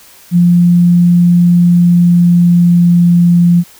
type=tone with pitch glide; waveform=sine; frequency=174.61 to 173.4 Hz; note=F3 to F3; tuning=0 to -12 cents; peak=-4 dBFS; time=0.31-3.64 s; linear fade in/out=50 ms; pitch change=-12 cents; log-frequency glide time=1.58-3.24 s; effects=white hiss -40 dBFS RMS until 3.79 s